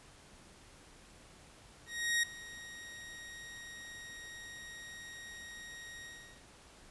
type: tone with ADSR envelope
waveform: sawtooth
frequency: 1879 Hz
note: A#6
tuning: 13 cents sharp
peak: -24 dBFS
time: 1.86-6.43 s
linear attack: 370 ms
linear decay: 6 ms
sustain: -19 dB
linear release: 380 ms
effects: pink hiss -58 dBFS RMS until 6.9 s + resampled to 24000 Hz